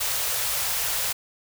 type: band-stop noise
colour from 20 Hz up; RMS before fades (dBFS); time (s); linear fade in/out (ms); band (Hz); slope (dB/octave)
white; -26; 0-1.13; 10; 150 to 450; 48
effects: none